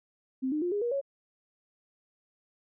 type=tone with pitch steps; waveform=sine; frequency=261.6 / 304 / 353.3 / 410.5 / 477 / 554.3 Hz; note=C4 / D#4 / F4 / G#4 / A#4 / C#5; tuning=0 / -40 / +20 / -20 / +40 / 0 cents; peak=-27 dBFS; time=0.42-1.014 s; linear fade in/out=20 ms; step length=99 ms; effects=none